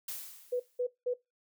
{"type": "noise with exponential decay", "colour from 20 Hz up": "blue", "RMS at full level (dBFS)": -37, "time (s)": [0.08, 0.82], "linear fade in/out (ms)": 5, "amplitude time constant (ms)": 160}
{"type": "tone bursts", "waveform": "sine", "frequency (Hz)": 493.9, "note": "B4", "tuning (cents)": 0, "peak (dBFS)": -28, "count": 3, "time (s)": [0.52, 1.14], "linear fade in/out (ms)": 10, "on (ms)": 80, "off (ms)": 190}
{"effects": ["noise-tail reverb RT60 0.2 s tail -20 dB re dry"]}